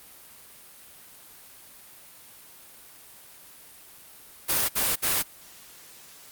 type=noise bursts; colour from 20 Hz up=white; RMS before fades=-24 dBFS; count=3; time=4.48-5.23 s; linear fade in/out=20 ms; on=210 ms; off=60 ms; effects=white hiss -49 dBFS RMS until 6.31 s + Opus 32 kbps